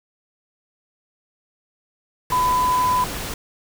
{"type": "tone in noise", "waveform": "sine", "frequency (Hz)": 1002, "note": "B5", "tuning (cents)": 25, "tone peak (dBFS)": -16, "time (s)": [2.32, 3.04], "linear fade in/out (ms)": 2, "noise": "pink", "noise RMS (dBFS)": -29, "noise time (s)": [2.3, 3.34], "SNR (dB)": 10, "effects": []}